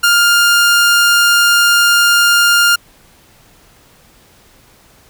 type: tone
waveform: sawtooth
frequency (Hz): 1405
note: F6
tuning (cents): +10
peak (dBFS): -4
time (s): 0.03-2.76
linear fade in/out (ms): 10
effects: pink hiss -47 dBFS RMS until 5.09 s